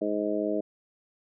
harmonic tone, 104.7 Hz, G#2, 15 cents sharp, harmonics 2 / 3 / 4 / 5 / 6, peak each -35 / -30 / -32 / -34 / -31 dBFS, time 0.01-0.61 s, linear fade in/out 10 ms, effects none

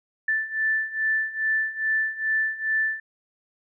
sine beating tone pair, 1760 / 1762.4 Hz, A6 / A6, 0 / +2 cents, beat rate 2.4 Hz, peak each -27 / -24 dBFS, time 0.28-3 s, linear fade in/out 5 ms, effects none

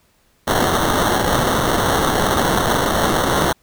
white noise with sample-and-hold, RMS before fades -17 dBFS, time 0.47-3.53 s, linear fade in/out 10 ms, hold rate 2450 Hz, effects pink hiss -59 dBFS RMS until 3.62 s

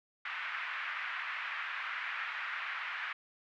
pink band-pass noise, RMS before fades -39 dBFS, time 0.25-3.13 s, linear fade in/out 5 ms, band 1300 to 2400 Hz, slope 24 dB/octave, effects none

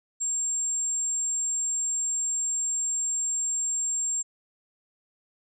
sine tone, 7440 Hz, A#8, 4 cents flat, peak -25 dBFS, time 0.2-4.23 s, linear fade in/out 20 ms, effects none

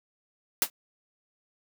white noise with exponential decay, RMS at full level -18 dBFS, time 0.62-0.7 s, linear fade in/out 1 ms, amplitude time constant 16 ms, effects high-pass 200 Hz 12 dB/octave

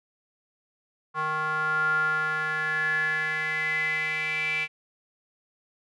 square tone with band-pass filter sweep, 155.56 Hz, D#3, in tune, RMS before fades -27 dBFS, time 1.14-4.68 s, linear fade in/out 50 ms, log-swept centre 1200 to 2400 Hz, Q 9.9, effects none

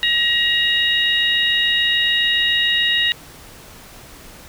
harmonic tone, 947 Hz, A#5, 27 cents sharp, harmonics 2 / 3 / 4, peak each -19 / -19 / -19 dBFS, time 0.03-3.12 s, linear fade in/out 0 ms, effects pink hiss -41 dBFS RMS until 4.48 s

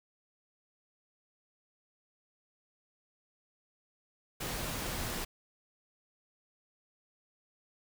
pink noise, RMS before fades -37 dBFS, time 4.4-5.25 s, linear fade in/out 10 ms, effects none

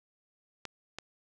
clicks, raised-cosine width 0.2 ms, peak -21 dBFS, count 2, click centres 0.653 / 0.986 s, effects none

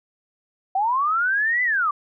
sine linear two-way sweep, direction up then down, 741 to 2021 to 1133 Hz, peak -18 dBFS, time 0.75-1.91 s, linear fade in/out 5 ms, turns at 1.63 s, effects none

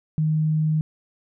sine tone, 155.56 Hz, D#3, in tune, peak -18 dBFS, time 0.18-0.81 s, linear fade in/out 0 ms, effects none

